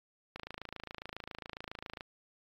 click train, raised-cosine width 0.3 ms, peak -25 dBFS, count 46, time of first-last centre 0.36-2.008 s, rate 27.3 Hz, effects AAC 32 kbps

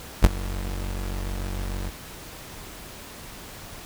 35% pulse tone with ADSR envelope, 46.73 Hz, F#1, 18 cents sharp, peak -6 dBFS, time 0.22-1.91 s, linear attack 29 ms, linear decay 25 ms, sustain -20 dB, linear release 32 ms, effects pink hiss -41 dBFS RMS until 3.85 s

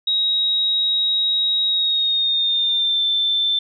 sine tone with pitch glide, 3802 to 3547 Hz, A#7 to A7, +33 to +13 cents, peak -16 dBFS, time 0.07-3.59 s, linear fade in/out 5 ms, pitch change -120 cents, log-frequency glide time 1.66-3.04 s, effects none

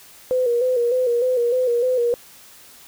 sine tone with vibrato, 491.7 Hz, B4, 8 cents flat, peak -16 dBFS, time 0.31-2.14 s, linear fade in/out 0 ms, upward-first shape square, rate 3.3 Hz, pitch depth 57 cents each way, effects white hiss -46 dBFS RMS until 2.87 s

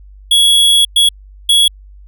square tone bursts at uneven times, 3348 Hz, G#7, 13 cents sharp, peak -7 dBFS, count 3, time 0.31-0.85 / 0.96-1.09 / 1.49-1.68 s, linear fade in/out 5 ms, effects added 49 Hz sine -35 dBFS peak until 2.07 s

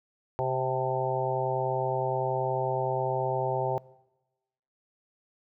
harmonic tone with a mistuned harmonic, 130.6 Hz, C3, 3 cents flat, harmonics 1 / 3 / 4 / 5 / 6 / 7, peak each -33 / -33 / -33 / -33 / -33 / -33 dBFS, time 0.39-3.78 s, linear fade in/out 0 ms, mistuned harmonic 7, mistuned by -41 cents, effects noise-tail reverb RT60 1.0 s tail -21 dB re dry

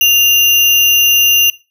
sine tone with sample-and-hold, 2799 Hz, F7, 3 cents sharp, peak -6 dBFS, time 0.01-1.5 s, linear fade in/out 2 ms, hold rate 8820 Hz, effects noise-tail reverb RT60 0.3 s tail -21 dB re dry

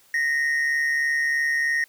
triangle tone pair together, 1856.9 / 2000 Hz, A#6 / B6, -7 / +21 cents, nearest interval minor second, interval 128 cents, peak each -19 / -28 dBFS, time 0.14-1.84 s, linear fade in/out 2 ms, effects white hiss -57 dBFS RMS until 1.88 s

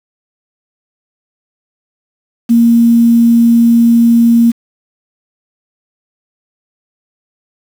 sine tone with quantisation, 233.1 Hz, A#3, in tune, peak -4 dBFS, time 2.49-4.52 s, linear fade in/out 20 ms, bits 5, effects none

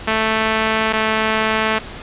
5% pulse tone pair in turn, 220 / 219 Hz, A3 / A3, 0 / -8 cents, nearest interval unison, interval 8 cents, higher first, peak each -4 dBFS, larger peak neither, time 0.07-0.93 / 0.93-1.79 s, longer neither, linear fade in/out 10 ms, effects pink hiss -33 dBFS RMS until 2.02 s + resampled to 8000 Hz

